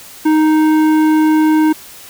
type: tone with tanh clipping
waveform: sine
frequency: 311.1 Hz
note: D#4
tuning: in tune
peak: -10 dBFS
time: 0.25-1.73 s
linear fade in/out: 10 ms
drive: 13 dB
effects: white hiss -36 dBFS RMS until 2.09 s